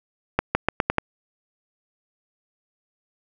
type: accelerating click train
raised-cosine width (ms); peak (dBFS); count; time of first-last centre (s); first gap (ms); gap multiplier
0.5; -3; 6; 0.39-0.983; 160; 0.85
effects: none